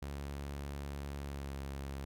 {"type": "tone with pitch glide", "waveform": "sawtooth", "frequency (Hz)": [70.6, 68.83], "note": ["C#2", "C#2"], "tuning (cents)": [32, -12], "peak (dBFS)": -36, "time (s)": [0.02, 2.05], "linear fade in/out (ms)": 5, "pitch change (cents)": -44, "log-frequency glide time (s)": [1.24, 1.56], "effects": []}